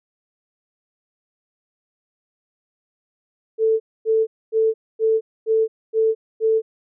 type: tone bursts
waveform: sine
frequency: 443.2 Hz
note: A4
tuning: 13 cents sharp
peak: -14 dBFS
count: 7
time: 3.58-6.62 s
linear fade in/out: 50 ms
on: 220 ms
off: 250 ms
effects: none